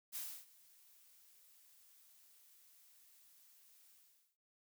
blue noise with ADSR envelope, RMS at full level -43 dBFS, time 0.12-4.37 s, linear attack 39 ms, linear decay 290 ms, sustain -23 dB, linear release 430 ms, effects noise-tail reverb RT60 0.4 s tail -21 dB re dry

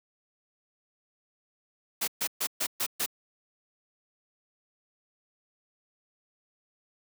white noise bursts, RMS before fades -29 dBFS, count 6, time 2.01-3.062 s, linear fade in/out 10 ms, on 67 ms, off 130 ms, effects high-pass 200 Hz 12 dB/octave

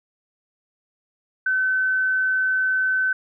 sine tone, 1523 Hz, F#6, 50 cents sharp, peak -18 dBFS, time 1.46-3.13 s, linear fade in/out 5 ms, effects none

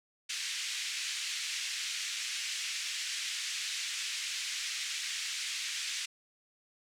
pink band-pass noise, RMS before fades -37 dBFS, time 0.29-6.06 s, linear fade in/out 10 ms, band 2100 to 7800 Hz, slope 24 dB/octave, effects none

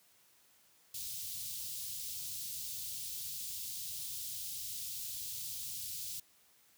white band-stop noise, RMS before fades -42 dBFS, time 0.94-6.2 s, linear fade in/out 5 ms, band 140 to 3400 Hz, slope 24 dB/octave, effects white hiss -67 dBFS RMS until 6.77 s + high-pass 60 Hz 12 dB/octave

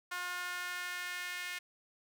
sawtooth tone with high-pass filter sweep, 357.4 Hz, F4, 40 cents sharp, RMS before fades -40 dBFS, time 0.11-1.59 s, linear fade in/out 10 ms, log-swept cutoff 1300 to 2000 Hz, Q 2.4, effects none

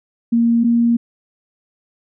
sine tone pair in turn, 233.1 / 234.7 Hz, A#3 / A#3, 0 / +12 cents, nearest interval unison, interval 12 cents, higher second, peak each -11 dBFS, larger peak neither, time 0.32-0.64 / 0.64-0.97 s, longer second, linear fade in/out 10 ms, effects none

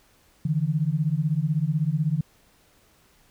sine beating tone pair, 146.1 / 162.1 Hz, D3 / E3, -9 / -29 cents, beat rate 16 Hz, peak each -24 dBFS, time 0.45-2.21 s, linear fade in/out 5 ms, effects pink hiss -60 dBFS RMS until 3.3 s

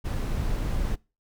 brown noise, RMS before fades -27 dBFS, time 0.04-0.96 s, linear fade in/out 20 ms, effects noise-tail reverb RT60 0.3 s tail -24 dB re dry

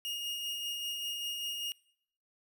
40% pulse tone with tremolo, 2853 Hz, F7, 36 cents sharp, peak -33 dBFS, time 0.05-1.72 s, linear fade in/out 0 ms, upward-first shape sine, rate 5.1 Hz, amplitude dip 30%, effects noise-tail reverb RT60 0.7 s tail -23 dB re dry

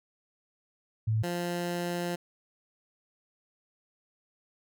sine / 15% pulse tone pair in turn, 110 / 174.61 Hz, A2 / F3, 0 / 0 cents, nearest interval minor sixth, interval 800 cents, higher second, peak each -24 dBFS, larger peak neither, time 1.07-1.23 / 1.23-2.16 s, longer second, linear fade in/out 10 ms, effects none

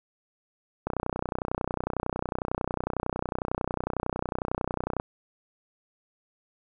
click train, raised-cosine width 1 ms, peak -14 dBFS, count 129, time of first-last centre 0.87-4.999 s, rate 31 Hz, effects none

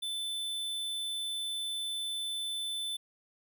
square tone, 3520 Hz, A7, in tune, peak -34 dBFS, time 0.02-2.97 s, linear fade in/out 10 ms, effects none

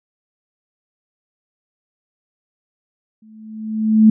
sine tone with exponential growth, 217.9 Hz, A3, 17 cents flat, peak -4 dBFS, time 3.22-4.1 s, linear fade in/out 5 ms, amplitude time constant 190 ms, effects none

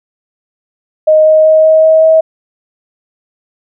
sine tone with pitch steps, 622 / 625.6 / 629.2 / 632.9 / 636.5 / 640.2 Hz, D#5 / D#5 / D#5 / D#5 / D#5 / D#5, -1 / +9 / +19 / +29 / +39 / +49 cents, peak -3 dBFS, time 1.07-2.21 s, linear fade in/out 10 ms, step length 190 ms, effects none

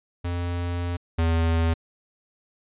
square tone pair in turn, 87.31 / 82.41 Hz, F2 / E2, 0 / 0 cents, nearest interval minor second, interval 100 cents, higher first, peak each -26 / -20 dBFS, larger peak second, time 0.24-0.97 / 1.18-1.74 s, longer first, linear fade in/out 10 ms, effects resampled to 8000 Hz

